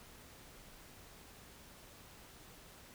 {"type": "silence", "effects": ["pink hiss -57 dBFS RMS until 2.94 s"]}